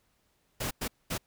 pink noise bursts at uneven times, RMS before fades -33 dBFS, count 3, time 0.6-0.71 / 0.81-0.88 / 1.1-1.18 s, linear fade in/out 10 ms, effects pink hiss -72 dBFS RMS until 1.26 s

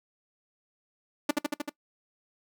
sawtooth tone with echo, 293.7 Hz, D4, in tune, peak -17 dBFS, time 1.29-1.31 s, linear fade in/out 5 ms, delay 77 ms, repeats 5, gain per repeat -2 dB, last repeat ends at 1.695 s, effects noise-tail reverb RT60 0.1 s tail -20 dB re dry

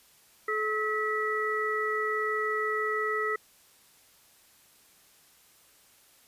sine tone cluster, 429.4 / 1288 / 1951 Hz, A4 / E6 / B6, -42 / -41 / -22 cents, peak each -31 dBFS, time 0.48-3.36 s, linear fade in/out 5 ms, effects white hiss -60 dBFS RMS until 6.27 s + resampled to 32000 Hz

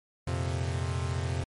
45% pulse chord, F suspended fourth, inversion none, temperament equal, 87.31 / 116.54 / 130.81 Hz, F2 / Bb2 / C3, 0 / 0 / 0 cents, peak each -31 / -36 / -33 dBFS, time 0.27-1.44 s, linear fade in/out 5 ms, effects MP3 48 kbps

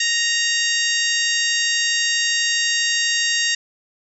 harmonic tone, 932.3 Hz, A#5, in tune, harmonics 2 / 3 / 4 / 5 / 6 / 7 / 8, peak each -22 / -24 / -25 / -26 / -27 / -27 / -28 dBFS, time 0-3.55 s, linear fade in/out 5 ms, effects none

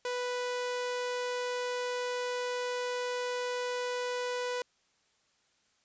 sawtooth tone, 493.9 Hz, B4, in tune, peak -28 dBFS, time 0.05-4.62 s, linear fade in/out 2 ms, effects white hiss -71 dBFS RMS until 5.84 s + resampled to 16000 Hz

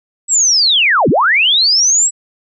sine linear two-way sweep, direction down then up, 7902 to 116.54 to 7902 Hz, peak -8 dBFS, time 0.28-2.11 s, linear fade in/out 50 ms, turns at 1.09 s, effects none

